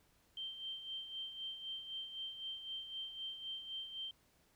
sine tone with tremolo, 3136 Hz, G7, in tune, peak -40 dBFS, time 0.37-4.11 s, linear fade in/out 2 ms, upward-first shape sine, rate 3.9 Hz, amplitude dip 60%, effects pink hiss -72 dBFS RMS until 4.55 s

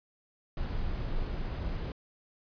brown noise, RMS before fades -33 dBFS, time 0.57-1.92 s, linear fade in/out 2 ms, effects resampled to 11025 Hz

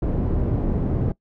pink low-pass noise, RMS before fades -22 dBFS, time 0.02-1.12 s, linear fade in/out 5 ms, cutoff 360 Hz, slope 12 dB/octave, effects noise-tail reverb RT60 0.1 s tail -20 dB re dry

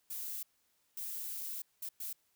violet noise bursts at uneven times, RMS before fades -41 dBFS, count 4, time 0.1-0.43 / 0.97-1.62 / 1.82-1.89 / 2-2.13 s, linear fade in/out 5 ms, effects white hiss -75 dBFS RMS until 2.35 s

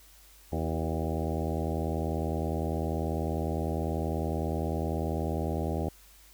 harmonic tone with a mistuned harmonic, 80 Hz, D#2, 49 cents sharp, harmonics 1 / 2 / 3 / 4 / 5 / 6 / 7 / 8 / 9 / 10, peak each -32 / -35 / -37 / -38 / -39 / -40 / -40 / -41 / -42 / -42 dBFS, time 0.52-5.89 s, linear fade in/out 5 ms, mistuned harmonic 5, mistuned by -46 cents, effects added 50 Hz sine -57 dBFS peak until 6.33 s + white hiss -57 dBFS RMS until 6.33 s

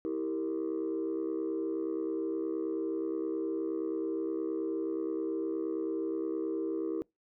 sine tone cluster, 324.4 / 393.1 / 463.4 Hz, E4 / G4 / A#4, -28 / +5 / -10 cents, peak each -32 / -35 / -36 dBFS, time 0.05-7.02 s, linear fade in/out 0 ms, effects noise-tail reverb RT60 0.2 s tail -26 dB re dry + tanh soft clip ceiling -26 dBFS

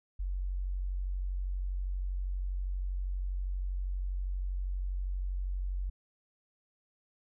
sine tone, 46.25 Hz, F#1, in tune, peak -31 dBFS, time 0.19-5.9 s, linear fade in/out 10 ms, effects none

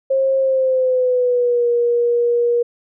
sine tone with pitch glide, 535 to 476.6 Hz, C5 to A#4, +38 to +38 cents, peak -13 dBFS, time 0.1-2.63 s, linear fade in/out 10 ms, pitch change -200 cents, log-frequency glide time 0.39-1.68 s, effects none

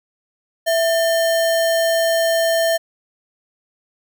sine tone with sample-and-hold, 661 Hz, E5, 5 cents sharp, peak -14 dBFS, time 0.66-2.78 s, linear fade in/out 20 ms, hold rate 2450 Hz, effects none

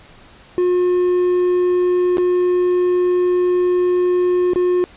triangle tone with dropouts, 359 Hz, F4, 48 cents sharp, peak -11 dBFS, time 0.58-4.84 s, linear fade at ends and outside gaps 0 ms, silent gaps 2.171-2.182 / 4.534-4.559 s, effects pink hiss -45 dBFS RMS until 4.96 s + resampled to 8000 Hz

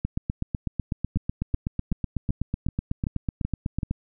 two click trains, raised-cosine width 5 ms, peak -13 / -14 dBFS, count 32 / 8, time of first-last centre 0.05-3.911 / 1.16-3.832 s, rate 8.03 / 2.62 Hz, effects none

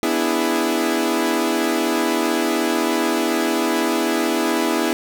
sawtooth chord, E dominant seventh, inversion second, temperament equal with one note detuned, 246.9 / 293.7 / 329.6 / 412.7 Hz, B3 / D4 / E4 / G#4, 0 / 0 / 0 / -11 cents, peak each -20 / -21 / -17 / -21 dBFS, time 0.03-4.93 s, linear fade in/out 0 ms, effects none

